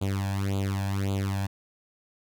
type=tone with flanger; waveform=sawtooth; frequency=98 Hz; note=G2; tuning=in tune; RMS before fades=-28 dBFS; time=0.01-1.47 s; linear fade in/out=10 ms; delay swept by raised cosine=0.27 to 1.22 ms; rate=1.8 Hz; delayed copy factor=+0.9; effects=none